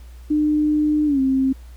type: tone with pitch glide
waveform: sine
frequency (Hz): 301.5 to 265.5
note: D4 to C4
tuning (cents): +46 to +25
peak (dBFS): -15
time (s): 0.3-1.53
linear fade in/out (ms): 10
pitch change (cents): -221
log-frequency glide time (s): 1.06-1.2
effects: added 60 Hz sine -37 dBFS peak until 1.76 s + pink hiss -54 dBFS RMS until 1.76 s